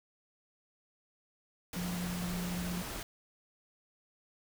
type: tone in noise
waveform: sine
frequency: 177.3 Hz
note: F3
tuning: 26 cents sharp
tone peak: -35 dBFS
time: 1.76-2.82 s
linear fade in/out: 2 ms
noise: pink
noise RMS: -41 dBFS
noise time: 1.73-3.03 s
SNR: +3 dB
effects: none